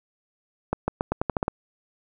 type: accelerating click train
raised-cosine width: 1 ms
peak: -9 dBFS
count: 9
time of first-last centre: 0.73-1.481 s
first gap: 150 ms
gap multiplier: 0.86
effects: none